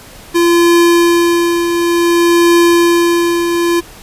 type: tone with tremolo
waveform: square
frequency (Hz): 342.7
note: F4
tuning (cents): -33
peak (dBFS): -6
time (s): 0.34-3.81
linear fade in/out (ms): 20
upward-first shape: triangle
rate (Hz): 0.56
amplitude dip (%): 55
effects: pink hiss -36 dBFS RMS until 4.02 s + resampled to 32000 Hz